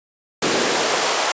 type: noise with high-pass filter sweep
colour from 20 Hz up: pink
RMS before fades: -19 dBFS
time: 0.42-1.32 s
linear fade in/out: 5 ms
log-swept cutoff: 270 to 730 Hz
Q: 1.4
effects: resampled to 16000 Hz